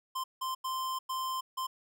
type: tone bursts at uneven times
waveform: square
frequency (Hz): 1042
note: C6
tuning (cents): -7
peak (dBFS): -33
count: 5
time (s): 0.15-0.24 / 0.41-0.55 / 0.64-0.99 / 1.09-1.41 / 1.57-1.67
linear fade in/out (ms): 10
effects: none